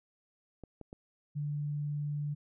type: clicks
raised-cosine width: 2 ms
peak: -32 dBFS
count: 3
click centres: 0.637 / 0.813 / 0.929 s
type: tone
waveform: sine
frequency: 146.83 Hz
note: D3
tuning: in tune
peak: -32 dBFS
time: 1.35-2.35 s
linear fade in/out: 20 ms
effects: none